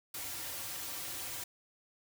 white noise with comb filter, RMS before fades -41 dBFS, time 0.14-1.44 s, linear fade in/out 5 ms, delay 4.7 ms, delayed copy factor -0.9, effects none

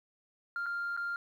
sine tone with dropouts, 1396.9 Hz, F6, in tune, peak -31 dBFS, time 0.56-1.16 s, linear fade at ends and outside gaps 1 ms, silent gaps 0.66-0.664 / 0.966-0.974 s, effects tanh soft clip ceiling -30 dBFS + 11-bit

